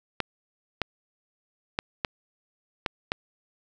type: clicks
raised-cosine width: 0.3 ms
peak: -9 dBFS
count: 6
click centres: 0.203 / 0.817 / 1.789 / 2.048 / 2.862 / 3.119 s
effects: none